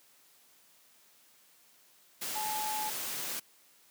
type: tone in noise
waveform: sine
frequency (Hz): 857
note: A5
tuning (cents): -46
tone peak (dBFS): -34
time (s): 2.35-2.9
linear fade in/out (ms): 10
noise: white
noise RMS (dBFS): -37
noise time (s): 2.21-3.4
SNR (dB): 0
effects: white hiss -63 dBFS RMS until 3.9 s + high-pass 150 Hz 12 dB/octave